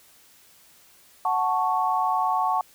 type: chord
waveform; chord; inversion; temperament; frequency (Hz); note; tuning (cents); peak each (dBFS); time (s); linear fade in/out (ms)
sine; F# minor; none; equal; 740 / 880 / 1108.7; F#5 / A5 / C#6; 0 / 0 / 0; -25; 1.25-2.61; 2
effects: white hiss -55 dBFS RMS until 2.74 s